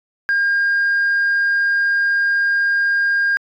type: tone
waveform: sine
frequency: 1612 Hz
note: G6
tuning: 48 cents sharp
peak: -12 dBFS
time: 0.29-3.37 s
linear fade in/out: 0 ms
effects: tanh soft clip ceiling -12 dBFS